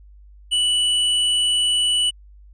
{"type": "tone", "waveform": "square", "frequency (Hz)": 2960, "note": "F#7", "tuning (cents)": 0, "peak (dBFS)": -17, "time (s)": [0.51, 2.11], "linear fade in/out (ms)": 20, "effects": ["added 50 Hz sine -43 dBFS peak until 2.53 s", "resampled to 22050 Hz"]}